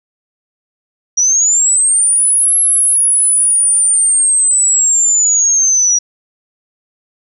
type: linear two-way sweep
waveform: sine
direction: up then down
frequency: 5750 to 11140 to 5750 Hz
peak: -8 dBFS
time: 1.17-5.99 s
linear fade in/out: 10 ms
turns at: 2.56 s
effects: none